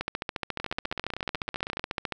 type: two click trains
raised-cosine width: 0.3 ms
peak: -13 / -17 dBFS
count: 31 / 20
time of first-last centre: 0.01-2.123 / 0.6-1.795 s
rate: 14.2 / 15.9 Hz
effects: none